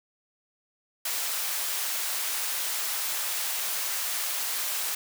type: high-pass noise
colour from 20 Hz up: white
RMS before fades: -30 dBFS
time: 1.05-4.95 s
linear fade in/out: 5 ms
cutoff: 690 Hz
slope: 12 dB/octave
effects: none